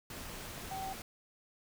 sine tone in noise, 768 Hz, G5, 36 cents flat, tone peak -38 dBFS, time 0.71-0.93 s, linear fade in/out 2 ms, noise pink, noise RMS -45 dBFS, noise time 0.1-1.02 s, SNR +4 dB, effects none

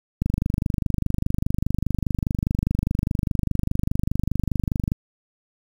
click train, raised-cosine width 5 ms, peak -9 dBFS, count 118, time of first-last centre 0.22-4.919 s, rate 24.9 Hz, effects 7-bit

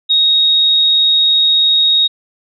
sine tone, 3757 Hz, A#7, 13 cents sharp, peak -8 dBFS, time 0.09-2.08 s, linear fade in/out 20 ms, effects none

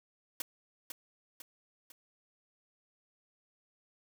white noise with echo, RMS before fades -36 dBFS, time 0.4-0.42 s, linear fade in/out 2 ms, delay 500 ms, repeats 3, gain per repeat -6 dB, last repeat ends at 1.92 s, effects none

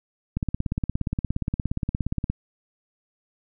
click train, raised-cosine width 5 ms, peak -12 dBFS, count 34, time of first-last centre 0.37-2.3 s, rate 17.1 Hz, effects none

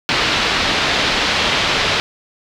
white low-pass noise, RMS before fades -17 dBFS, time 0.09-2 s, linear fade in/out 0 ms, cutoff 4200 Hz, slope 24 dB/octave, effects none

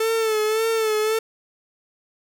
45% pulse tone with vibrato, 440 Hz, A4, in tune, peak -19 dBFS, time 0-1.19 s, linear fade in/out 5 ms, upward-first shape sine, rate 1.8 Hz, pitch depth 51 cents each way, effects none

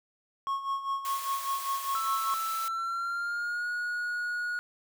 triangle tone with tremolo, 1095 Hz, C#6, 22 cents flat, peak -25 dBFS, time 0.47-2.34 s, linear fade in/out 0 ms, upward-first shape sine, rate 5 Hz, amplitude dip 70%
white high-pass noise, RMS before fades -40 dBFS, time 1.05-2.68 s, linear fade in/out 0 ms, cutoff 740 Hz, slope 12 dB/octave
triangle tone with pitch glide, 1321 to 1448.9 Hz, E6 to F#6, +3 to -37 cents, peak -28 dBFS, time 1.95-4.59 s, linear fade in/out 0 ms, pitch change +160 cents, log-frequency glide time 2.54-3.68 s
effects none

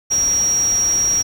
sine tone in noise, 5670 Hz, F8, 25 cents sharp, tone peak -14 dBFS, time 0.1-1.23 s, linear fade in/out 20 ms, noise pink, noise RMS -31 dBFS, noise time 0.1-1.23 s, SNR +14 dB, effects none

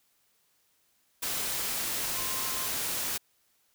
sine tone in noise, 1051 Hz, C6, 7 cents sharp, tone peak -42 dBFS, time 2.15-2.68 s, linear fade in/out 10 ms, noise white, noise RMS -32 dBFS, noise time 1.22-3.18 s, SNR -13 dB, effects white hiss -70 dBFS RMS until 3.74 s

